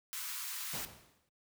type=high-pass noise; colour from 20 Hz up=white; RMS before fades=-41 dBFS; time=0.13-0.85 s; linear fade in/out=0 ms; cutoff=960 Hz; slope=48 dB/octave
type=noise with exponential decay; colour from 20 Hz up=pink; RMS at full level=-40 dBFS; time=0.73-1.29 s; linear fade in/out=2 ms; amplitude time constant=120 ms
effects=noise-tail reverb RT60 0.1 s tail -26 dB re dry + high-pass 60 Hz 12 dB/octave